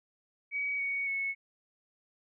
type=tone with pitch steps; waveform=sine; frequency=2266 / 2234 / 2201 Hz; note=C#7 / C#7 / C#7; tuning=+37 / +13 / -13 cents; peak=-30 dBFS; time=0.51-1.35 s; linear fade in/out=50 ms; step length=280 ms; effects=none